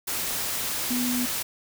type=tone in noise; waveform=sine; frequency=246.9 Hz; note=B3; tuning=in tune; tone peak=-25 dBFS; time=0.9-1.26 s; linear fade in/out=10 ms; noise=white; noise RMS=-29 dBFS; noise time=0.07-1.43 s; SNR=+1 dB; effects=none